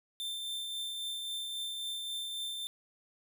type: tone with tremolo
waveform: 45% pulse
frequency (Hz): 3567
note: A7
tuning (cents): +23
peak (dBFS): -35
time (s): 0.2-2.67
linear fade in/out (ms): 0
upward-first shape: triangle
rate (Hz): 3.7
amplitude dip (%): 30
effects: none